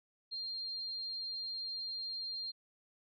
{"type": "tone", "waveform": "sine", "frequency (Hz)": 4197, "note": "C8", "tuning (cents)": 5, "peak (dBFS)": -38, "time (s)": [0.31, 2.52], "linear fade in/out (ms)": 20, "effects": []}